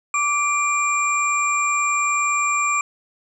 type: tone cluster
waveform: sine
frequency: 1169 / 2372 / 7390 Hz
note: D6 / D7 / A#8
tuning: -8 / +17 / -16 cents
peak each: -20 / -22 / -26 dBFS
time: 0.14-2.81 s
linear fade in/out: 2 ms
effects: none